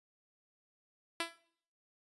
5% pulse tone with exponential decay, 334.7 Hz, E4, 26 cents sharp, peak -19 dBFS, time 1.2-1.38 s, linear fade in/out 2 ms, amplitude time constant 37 ms, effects noise-tail reverb RT60 0.6 s tail -19 dB re dry + resampled to 24000 Hz

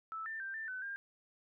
sine tone with pitch steps, 1313 / 1786 / 1574 / 1781 / 1512 / 1603 Hz, E6 / A6 / G6 / A6 / F#6 / G6, -7 / +25 / +7 / +21 / +37 / +38 cents, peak -39 dBFS, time 0.12-0.96 s, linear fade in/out 0 ms, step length 140 ms, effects none

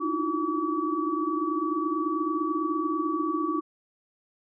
sine tone cluster, 294.4 / 308.4 / 328.7 / 357.7 / 1143 Hz, D4 / D#4 / E4 / F4 / D6, +4 / -15 / -5 / +41 / -47 cents, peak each -37 / -30 / -31 / -34 / -29 dBFS, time 0-3.61 s, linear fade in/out 20 ms, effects none

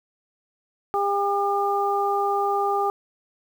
harmonic tone, 401.8 Hz, G4, 43 cents sharp, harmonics 1 / 2 / 3, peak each -25 / -23 / -26 dBFS, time 0.94-2.9 s, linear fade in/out 0 ms, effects 8-bit

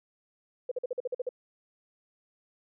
sine tone bursts, 499.7 Hz, B4, 20 cents sharp, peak -28 dBFS, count 9, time 0.69-1.291 s, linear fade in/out 5 ms, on 25 ms, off 47 ms, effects none

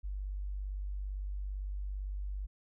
sine tone, 48.87 Hz, G1, 5 cents flat, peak -35 dBFS, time 0.03-2.47 s, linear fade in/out 20 ms, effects none

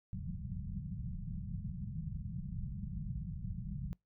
white low-pass noise, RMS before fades -41 dBFS, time 0.13-3.93 s, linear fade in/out 0 ms, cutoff 200 Hz, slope 96 dB/octave, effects noise-tail reverb RT60 0.2 s tail -26 dB re dry

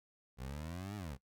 20% pulse exponential two-way sweep, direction up then down, 61.1 to 106.3 to 61.1 Hz, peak -37 dBFS, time 0.37-1.18 s, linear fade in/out 50 ms, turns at 0.96 s, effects noise-tail reverb RT60 0.1 s tail -19 dB re dry

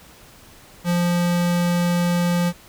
square tone, 174.61 Hz, F3, in tune, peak -18 dBFS, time 0.84-2.53 s, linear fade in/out 50 ms, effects pink hiss -47 dBFS RMS until 2.68 s

